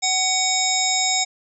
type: harmonic tone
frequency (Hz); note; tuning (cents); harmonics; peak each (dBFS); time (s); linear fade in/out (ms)
750; F#5; +23; 1 / 3 / 5 / 7 / 9 / 10; -25 / -25 / -25 / -25 / -25 / -25; 0.02-1.25; 20
effects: none